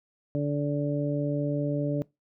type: harmonic tone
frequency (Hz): 145.1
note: D3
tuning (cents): -21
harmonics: 1 / 2 / 3 / 4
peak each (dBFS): -28 / -29 / -36 / -32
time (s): 0.35-2.02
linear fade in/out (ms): 0
effects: noise-tail reverb RT60 0.2 s tail -22 dB re dry